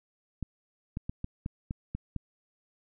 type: clicks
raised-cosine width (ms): 5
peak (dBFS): -21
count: 8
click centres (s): 0.427 / 0.971 / 1.095 / 1.244 / 1.461 / 1.709 / 1.95 / 2.163
effects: none